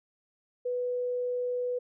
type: tone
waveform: sine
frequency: 493.9 Hz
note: B4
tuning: in tune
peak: -28 dBFS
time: 0.65-1.79 s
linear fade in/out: 10 ms
effects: none